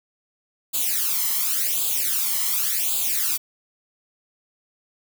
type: noise with flanger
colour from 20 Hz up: blue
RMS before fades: -23 dBFS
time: 0.73-3.38 s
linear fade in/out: 20 ms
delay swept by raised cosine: 0.26 to 0.99 ms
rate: 0.9 Hz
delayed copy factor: +0.95
effects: none